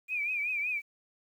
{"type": "tone with vibrato", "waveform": "sine", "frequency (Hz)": 2408, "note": "D7", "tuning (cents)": 43, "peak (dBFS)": -29, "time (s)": [0.08, 0.82], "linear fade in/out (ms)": 50, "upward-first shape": "triangle", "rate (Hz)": 5.3, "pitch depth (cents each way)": 110, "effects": ["10-bit"]}